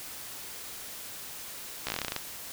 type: slowing click train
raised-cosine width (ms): 0.2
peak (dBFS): -13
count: 12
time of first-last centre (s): 1.87-2.163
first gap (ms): 15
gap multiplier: 1.11
effects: white hiss -42 dBFS RMS until 2.52 s